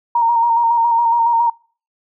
sine tone with vibrato, 932.3 Hz, A#5, in tune, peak -11 dBFS, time 0.15-1.5 s, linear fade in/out 5 ms, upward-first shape square, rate 7.2 Hz, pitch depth 27 cents each way, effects noise-tail reverb RT60 0.4 s tail -24 dB re dry

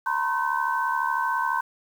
sine tone cluster, 919 / 991 / 1065 / 1529 Hz, A#5 / B5 / C6 / G6, -25 / +6 / +30 / -44 cents, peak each -28 dBFS, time 0.06-1.61 s, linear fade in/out 5 ms, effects 8-bit

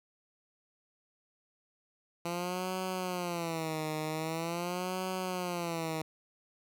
10% pulse tone with vibrato, 170 Hz, F3, 46 cents flat, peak -25 dBFS, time 2.25-6.02 s, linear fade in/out 5 ms, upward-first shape sine, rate 0.44 Hz, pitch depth 160 cents each way, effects none

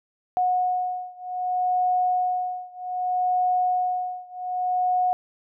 sine beating tone pair, 729 / 729.64 Hz, F#5 / F#5, -26 / -24 cents, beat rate 0.64 Hz, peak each -24 / -25 dBFS, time 0.37-5.13 s, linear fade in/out 0 ms, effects none

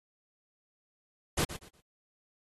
pink noise with echo, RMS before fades -29 dBFS, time 1.37-1.45 s, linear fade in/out 10 ms, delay 120 ms, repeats 3, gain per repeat -12 dB, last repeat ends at 1.81 s, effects AAC 32 kbps

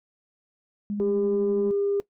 sine tone with tremolo, 205.6 Hz, G#3, 17 cents flat, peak -25 dBFS, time 0.9-1.71 s, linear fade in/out 0 ms, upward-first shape sine, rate 12 Hz, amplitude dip 30%
sine tone, 402.1 Hz, G4, 44 cents sharp, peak -21 dBFS, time 1-2 s, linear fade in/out 0 ms
effects noise-tail reverb RT60 0.1 s tail -19 dB re dry + tanh soft clip ceiling -16 dBFS

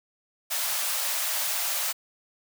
white high-pass noise, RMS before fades -28 dBFS, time 0.5-1.93 s, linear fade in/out 20 ms, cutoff 540 Hz, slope 96 dB/octave, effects none

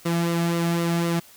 sawtooth tone with flanger, 169.4 Hz, E3, 48 cents sharp, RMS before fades -23 dBFS, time 0.05-1.2 s, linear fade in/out 10 ms, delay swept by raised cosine 1.2 to 2.12 ms, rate 3.9 Hz, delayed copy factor -0.55, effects white hiss -50 dBFS RMS until 1.36 s

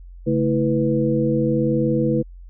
sine tone cluster, 139.4 / 220.3 / 327.8 / 493.7 Hz, C#3 / A3 / E4 / B4, +10 / +2 / -10 / -1 cents, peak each -22 dBFS, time 0.26-2.23 s, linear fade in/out 20 ms, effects added 44 Hz sine -37 dBFS peak until 2.49 s

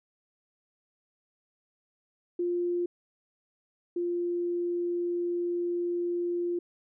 sine tone pair in turn, 350.5 / 348.7 Hz, F4 / F4, +6 / -3 cents, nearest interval unison, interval 9 cents, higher first, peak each -26 / -27 dBFS, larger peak first, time 2.39-2.86 / 3.96-6.59 s, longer second, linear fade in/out 5 ms, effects none

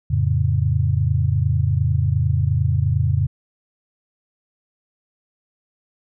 sine chord, F augmented, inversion none, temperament equal, 87.31 / 110 / 138.59 Hz, F2 / A2 / C#3, 0 / 0 / 0 cents, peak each -20 dBFS, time 0.1-3.27 s, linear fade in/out 10 ms, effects none

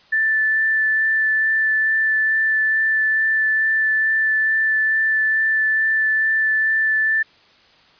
sine tone with vibrato, 1760 Hz, A6, in tune, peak -15 dBFS, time 0.12-7.23 s, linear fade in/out 10 ms, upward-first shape sine, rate 2.3 Hz, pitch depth 8 cents each way, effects white hiss -52 dBFS RMS until 7.99 s + resampled to 11025 Hz

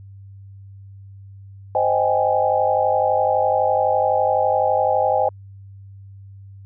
sine chord, Ab major seventh, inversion first, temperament just, 519.1 / 623 / 778.7 / 830.6 Hz, C5 / Eb5 / G5 / Ab5, -14 / +2 / -12 / 0 cents, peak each -21 dBFS, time 1.75-5.29 s, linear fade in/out 2 ms, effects added 98 Hz sine -38 dBFS peak until 6.65 s

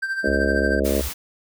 triangle tone with tremolo, 1568 Hz, G6, in tune, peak -19 dBFS, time 0.02-0.8 s, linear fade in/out 10 ms, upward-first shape sine, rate 13 Hz, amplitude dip 60%
harmonic tone, 69.3 Hz, C#2, in tune, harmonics 3 / 4 / 5 / 6 / 7 / 8 / 9, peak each -27 / -27 / -27 / -27 / -27 / -27 / -27 dBFS, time 0.23-1.02 s, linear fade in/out 20 ms
sine tone with pitch glide, 69.3 to 67.56 Hz, C#2 to C#2, 0 to -44 cents, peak -25 dBFS, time 0.27-1.09 s, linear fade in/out 10 ms, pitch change -44 cents, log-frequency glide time 0.41-0.96 s
white noise, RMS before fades -31 dBFS, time 0.84-1.14 s, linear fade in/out 20 ms
effects none

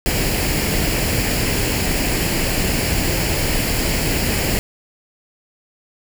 pink noise with comb filter, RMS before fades -19 dBFS, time 0.06-4.59 s, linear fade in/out 0 ms, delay 0.41 ms, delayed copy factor +0.55, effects none

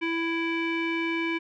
square tone with low-pass filter, 331.3 Hz, E4, 9 cents sharp, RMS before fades -28 dBFS, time 0.01-1.39 s, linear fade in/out 20 ms, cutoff 2500 Hz, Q 6.8, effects none

